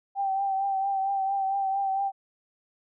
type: tone with vibrato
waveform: sine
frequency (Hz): 781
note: G5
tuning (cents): -7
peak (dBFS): -24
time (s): 0.15-2.12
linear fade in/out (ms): 50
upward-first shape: triangle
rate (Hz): 4.4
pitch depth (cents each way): 38
effects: none